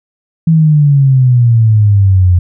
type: exponential sweep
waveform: sine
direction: down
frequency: 165.1 to 87.31 Hz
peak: -4 dBFS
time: 0.47-2.39 s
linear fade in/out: 5 ms
effects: none